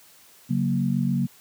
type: chord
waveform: sine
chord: F# major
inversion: second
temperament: equal with one note detuned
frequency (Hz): 138.99 / 185 / 233.1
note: C#3 / F#3 / A#3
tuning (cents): +5 / 0 / 0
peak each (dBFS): -25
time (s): 0.49-1.27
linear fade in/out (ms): 20
effects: white hiss -53 dBFS RMS until 1.4 s + high-pass 60 Hz 12 dB/octave